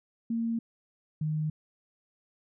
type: tone pair in turn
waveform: sine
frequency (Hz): 229.6 / 154.22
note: A#3 / D#3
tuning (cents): -26 / -15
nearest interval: perfect fifth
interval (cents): 689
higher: first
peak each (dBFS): -27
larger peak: neither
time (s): 0.3-0.59 / 1.21-1.5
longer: neither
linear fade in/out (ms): 5
effects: none